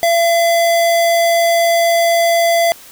square tone, 677 Hz, E5, 46 cents sharp, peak -11 dBFS, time 0.03-2.72 s, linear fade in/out 0 ms, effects white hiss -39 dBFS RMS until 2.91 s

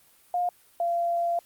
sine tone pair in turn, 710 / 687 Hz, F5 / F5, +28 / -29 cents, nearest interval minor second, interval 57 cents, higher first, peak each -23 dBFS, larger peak neither, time 0.34-0.49 / 0.8-1.39 s, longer second, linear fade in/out 2 ms, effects white hiss -59 dBFS RMS until 1.45 s + Opus 32 kbps

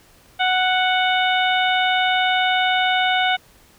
harmonic tone with a mistuned harmonic, 740 Hz, F#5, in tune, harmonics 1 / 2 / 3 / 4 / 5, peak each -19 / -22 / -24 / -25 / -26 dBFS, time 0.39-3.37 s, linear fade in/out 20 ms, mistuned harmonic 5, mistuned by -22 cents, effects pink hiss -52 dBFS RMS until 3.78 s

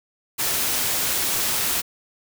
white noise, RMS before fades -23 dBFS, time 0.38-1.82 s, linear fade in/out 20 ms, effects none

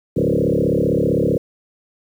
sine tone with frequency modulation, 320 Hz, D#4, 49 cents sharp, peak -14 dBFS, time 0.16-1.38 s, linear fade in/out 10 ms, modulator 35.5 Hz, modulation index 5.8, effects 8-bit

